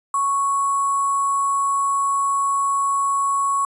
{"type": "tone with sample-and-hold", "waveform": "sine", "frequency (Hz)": 1108.7, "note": "C#6", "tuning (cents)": 0, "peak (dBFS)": -17, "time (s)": [0.14, 3.65], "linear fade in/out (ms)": 2, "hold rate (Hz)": 8820, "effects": ["resampled to 24000 Hz"]}